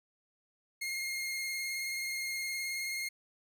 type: tone with vibrato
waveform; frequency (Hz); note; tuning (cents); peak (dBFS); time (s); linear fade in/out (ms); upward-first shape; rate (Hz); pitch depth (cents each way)
sawtooth; 2137; C7; +36; -31; 0.81-3.09; 10; triangle; 19; 28
effects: none